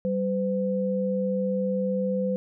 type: tone pair together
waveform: sine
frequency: 193 / 508 Hz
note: G3 / B4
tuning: -27 / +49 cents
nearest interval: octave + perfect fourth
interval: 1676 cents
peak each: -26 dBFS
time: 0.05-2.36 s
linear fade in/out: 0 ms
effects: none